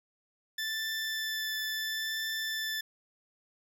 20% pulse tone with vibrato, 1760 Hz, A6, in tune, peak -27 dBFS, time 0.58-2.81 s, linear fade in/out 5 ms, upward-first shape triangle, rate 0.73 Hz, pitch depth 10 cents each way, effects none

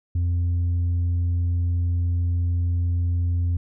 sine tone with tanh clipping, 86.9 Hz, F2, 8 cents flat, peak -20 dBFS, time 0.15-3.57 s, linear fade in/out 5 ms, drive 2 dB, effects none

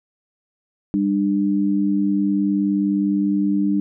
sine tone pair together, 198.92 / 298.4 Hz, G3 / D4, +26 / +28 cents, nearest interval perfect fifth, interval 702 cents, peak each -19 dBFS, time 0.94-3.8 s, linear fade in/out 0 ms, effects none

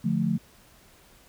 sine chord, D minor, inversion none, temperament just, 146.83 / 176.2 / 220.2 Hz, D3 / F3 / A3, 0 / +16 / +2 cents, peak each -29 / -26 / -26 dBFS, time 0.04-0.38 s, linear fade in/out 10 ms, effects pink hiss -56 dBFS RMS until 1.28 s

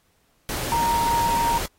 sine tone in noise, 932.3 Hz, A#5, in tune, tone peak -19 dBFS, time 0.72-1.58 s, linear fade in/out 0 ms, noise pink, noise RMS -29 dBFS, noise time 0.49-1.66 s, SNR +7 dB, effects pink hiss -65 dBFS RMS until 1.78 s + AAC 48 kbps

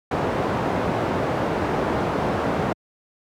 white low-pass noise, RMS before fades -23 dBFS, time 0.11-2.73 s, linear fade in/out 5 ms, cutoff 740 Hz, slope 12 dB/octave, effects high-pass 80 Hz 12 dB/octave

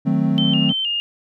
triangle chord, D# diminished seventh, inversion none, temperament equal, 155.56 / 185 / 220 / 261.6 Hz, D#3 / F#3 / A3 / C4, 0 / 0 / 0 / 0 cents, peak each -19 dBFS, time 0.05-0.73 s, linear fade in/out 20 ms
sine tone with vibrato, 2960 Hz, F#7, in tune, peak -19 dBFS, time 0.38-1 s, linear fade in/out 0 ms, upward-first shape square, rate 3.2 Hz, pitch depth 77 cents each way
effects none

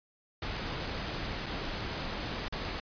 pink noise with dropouts, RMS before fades -36 dBFS, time 0.42-2.8 s, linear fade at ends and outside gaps 2 ms, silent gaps 1.46-1.464 / 2.483-2.524 s, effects resampled to 11025 Hz

